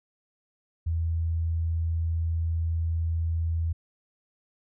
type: tone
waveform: sine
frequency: 82.41 Hz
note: E2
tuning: in tune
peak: -24 dBFS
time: 0.86-3.73 s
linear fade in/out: 10 ms
effects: none